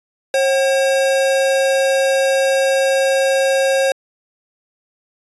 square tone pair together, 539 / 758.7 Hz, C#5 / F#5, -49 / +43 cents, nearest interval tritone, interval 592 cents, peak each -14 / -25 dBFS, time 0.34-3.92 s, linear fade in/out 2 ms, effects resampled to 24000 Hz

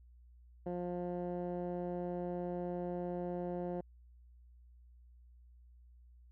15% pulse tone with low-pass filter, 176.9 Hz, F3, 23 cents sharp, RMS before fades -39 dBFS, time 0.66-3.81 s, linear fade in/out 5 ms, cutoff 660 Hz, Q 1.1, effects added 60 Hz sine -57 dBFS peak until 6.31 s

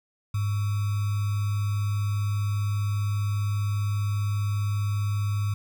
sine tone with sample-and-hold, 102.5 Hz, G#2, 22 cents flat, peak -23 dBFS, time 0.34-5.54 s, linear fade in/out 5 ms, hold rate 1225 Hz, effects none

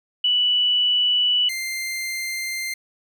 sine / sawtooth tone pair in turn, 2960 / 2093 Hz, F#7 / C7, 0 / 0 cents, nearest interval tritone, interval 600 cents, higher first, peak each -16 / -22 dBFS, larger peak first, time 0.24-1.49 / 1.49-2.74 s, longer neither, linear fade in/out 5 ms, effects none

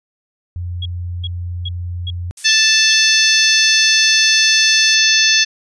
sine tone, 87.9 Hz, F2, 12 cents sharp, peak -21 dBFS, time 0.56-2.31 s, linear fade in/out 0 ms
sine tone bursts, 3313 Hz, G#7, 5 cents flat, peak -23 dBFS, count 6, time 0.82-2.936 s, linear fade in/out 5 ms, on 36 ms, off 380 ms
violet noise, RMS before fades -27 dBFS, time 2.37-4.95 s, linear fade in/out 5 ms
harmonic tone, 880 Hz, A5, in tune, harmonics 2 / 3 / 4 / 5 / 6 / 7, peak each -17 / -17 / -17 / -17 / -17 / -17 dBFS, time 2.44-5.45 s, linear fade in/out 20 ms
effects resampled to 22050 Hz

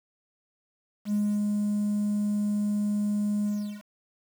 triangle tone with ADSR envelope, 207.4 Hz, G#3, 2 cents flat, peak -19 dBFS, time 1.05-3.83 s, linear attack 85 ms, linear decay 250 ms, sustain -2 dB, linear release 380 ms, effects tanh soft clip ceiling -19 dBFS + 8-bit

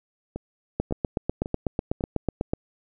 two click trains, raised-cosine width 2 ms, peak -10 / -18 dBFS, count 15 / 4, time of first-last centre 0.8-2.535 / 0.36-2.008 s, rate 8.07 / 1.82 Hz, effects none

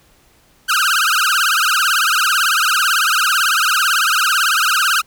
sawtooth tone with vibrato, 1401 Hz, F6, 5 cents sharp, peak -9 dBFS, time 0.68-5.02 s, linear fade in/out 20 ms, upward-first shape triangle, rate 18 Hz, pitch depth 260 cents each way, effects pink hiss -53 dBFS RMS until 5.06 s

